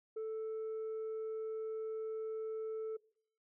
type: tone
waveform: sine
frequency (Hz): 440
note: A4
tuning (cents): 0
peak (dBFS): -35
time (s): 0.16-2.97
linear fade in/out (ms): 10
effects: noise-tail reverb RT60 0.6 s tail -24 dB re dry + tanh soft clip ceiling -37 dBFS